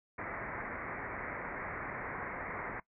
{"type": "low-pass noise", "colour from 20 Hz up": "white", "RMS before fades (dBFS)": -41, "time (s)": [0.18, 2.8], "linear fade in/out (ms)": 5, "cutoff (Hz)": 2200, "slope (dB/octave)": 96, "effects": ["noise-tail reverb RT60 0.1 s tail -19 dB re dry"]}